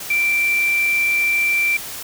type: tone in noise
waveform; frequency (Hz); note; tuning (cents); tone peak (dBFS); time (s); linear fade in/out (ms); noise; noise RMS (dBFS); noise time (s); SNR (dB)
sine; 2349; D7; 0; -15; 0.1-1.77; 5; white; -31; 0-2.03; +13
effects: none